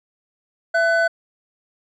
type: tone pair together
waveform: triangle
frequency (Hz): 668.2 / 1500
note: E5 / F#6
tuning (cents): +23 / +23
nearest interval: octave + major second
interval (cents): 1400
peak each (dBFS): -16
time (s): 0.74-1.08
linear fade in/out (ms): 10
effects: resampled to 22050 Hz